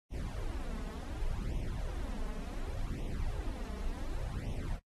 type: noise with flanger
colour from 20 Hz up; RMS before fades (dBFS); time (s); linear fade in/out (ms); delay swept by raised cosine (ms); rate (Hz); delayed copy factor
brown; -37; 0.1-4.8; 50; 0.32 to 4.72; 0.68; +0.85
effects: noise-tail reverb RT60 0.1 s tail -22 dB re dry + AAC 32 kbps